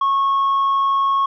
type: tone with tanh clipping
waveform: sine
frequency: 1097 Hz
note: C#6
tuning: 18 cents flat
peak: -15 dBFS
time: 0.01-1.26 s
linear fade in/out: 5 ms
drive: 1 dB
effects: none